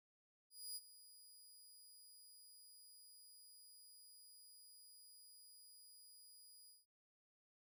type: tone with ADSR envelope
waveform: 20% pulse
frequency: 4900 Hz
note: D#8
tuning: 27 cents flat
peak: -39 dBFS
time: 0.5-6.86 s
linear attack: 260 ms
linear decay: 37 ms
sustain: -16 dB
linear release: 170 ms
effects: none